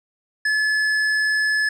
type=tone with hard clipping; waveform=sine; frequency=1719 Hz; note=A6; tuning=41 cents flat; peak=-19 dBFS; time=0.45-1.69 s; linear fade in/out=5 ms; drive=8 dB; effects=none